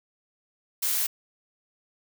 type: noise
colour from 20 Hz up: blue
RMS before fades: -26 dBFS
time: 0.82-1.07 s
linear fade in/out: 10 ms
effects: none